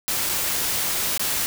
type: noise with dropouts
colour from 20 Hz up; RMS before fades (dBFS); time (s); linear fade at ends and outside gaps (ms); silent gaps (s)
white; -24; 0.08-1.46; 0; 0.292-0.296 / 1.177-1.195
effects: none